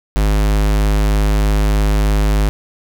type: tone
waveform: square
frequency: 51.6 Hz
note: G#1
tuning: 10 cents flat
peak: -12 dBFS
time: 0.16-2.49 s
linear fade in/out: 0 ms
effects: none